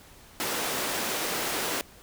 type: high-pass noise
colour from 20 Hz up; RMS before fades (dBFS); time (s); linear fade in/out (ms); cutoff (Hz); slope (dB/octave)
pink; -30; 0.4-1.81; 0; 300; 12
effects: pink hiss -52 dBFS RMS until 2.02 s